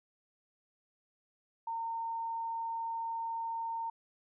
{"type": "tone", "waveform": "sine", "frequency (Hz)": 914, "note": "A#5", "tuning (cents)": -34, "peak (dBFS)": -34, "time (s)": [1.67, 3.9], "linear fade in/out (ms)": 5, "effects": []}